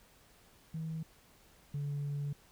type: tone pair in turn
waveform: sine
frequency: 160.3 / 143.65 Hz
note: E3 / D3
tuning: -48 / -38 cents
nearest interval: major second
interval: 190 cents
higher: first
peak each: -35 / -32 dBFS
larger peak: second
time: 0.74-1.03 / 1.74-2.33 s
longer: second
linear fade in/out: 5 ms
effects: tanh soft clip ceiling -32 dBFS + pink hiss -63 dBFS RMS until 2.51 s